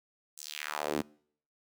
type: tone with high-pass filter sweep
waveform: sawtooth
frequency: 75 Hz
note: D2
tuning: 37 cents sharp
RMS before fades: -36 dBFS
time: 0.37-1.02 s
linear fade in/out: 10 ms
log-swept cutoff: 7900 to 230 Hz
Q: 2.1
effects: noise-tail reverb RT60 0.6 s tail -25 dB re dry

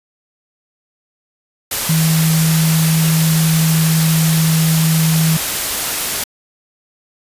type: tone in noise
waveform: sine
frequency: 160.3 Hz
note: E3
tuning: 48 cents flat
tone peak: -11 dBFS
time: 1.89-5.37 s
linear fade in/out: 5 ms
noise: white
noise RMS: -19 dBFS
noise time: 1.71-6.24 s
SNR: +5 dB
effects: resampled to 32000 Hz

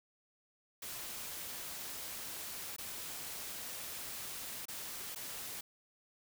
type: noise with dropouts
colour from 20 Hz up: white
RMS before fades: -44 dBFS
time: 0.82-5.61 s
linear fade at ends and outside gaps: 5 ms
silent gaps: 2.764-2.783 / 4.655-4.683 / 5.149-5.158 s
effects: none

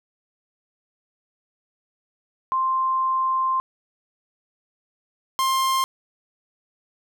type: tone pair in turn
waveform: sine / 45% pulse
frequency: 1050 / 1056.7 Hz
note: C6 / C6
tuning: +6 / +17 cents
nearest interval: unison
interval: 11 cents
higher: second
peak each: -19 dBFS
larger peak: neither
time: 2.52-3.6 / 5.39-5.84 s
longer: first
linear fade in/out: 0 ms
effects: none

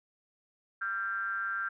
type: ring-modulated tone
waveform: triangle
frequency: 103.5 Hz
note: G#2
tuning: 5 cents flat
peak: -26 dBFS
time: 0.81-1.69 s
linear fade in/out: 10 ms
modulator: 1480 Hz
effects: none

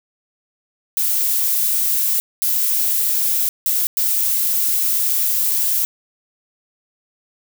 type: noise bursts at uneven times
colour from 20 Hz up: violet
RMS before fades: -18 dBFS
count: 4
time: 0.97-2.2 / 2.42-3.49 / 3.66-3.87 / 3.97-5.85 s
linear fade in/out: 0 ms
effects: none

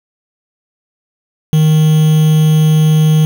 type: tone with quantisation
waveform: triangle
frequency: 155.56 Hz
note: D#3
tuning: in tune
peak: -4 dBFS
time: 1.53-3.25 s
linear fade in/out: 0 ms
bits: 4
effects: none

